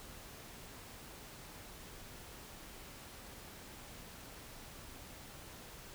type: silence
effects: pink hiss -52 dBFS RMS until 5.94 s